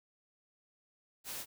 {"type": "noise", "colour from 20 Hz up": "white", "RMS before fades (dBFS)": -42, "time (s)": [1.24, 1.46], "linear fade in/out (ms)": 50, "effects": []}